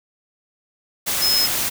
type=tone in noise; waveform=sine; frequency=5150 Hz; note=E8; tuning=41 cents flat; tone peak=-16 dBFS; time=1.21-1.47 s; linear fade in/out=20 ms; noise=white; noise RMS=-22 dBFS; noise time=1.06-1.7 s; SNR=+3 dB; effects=none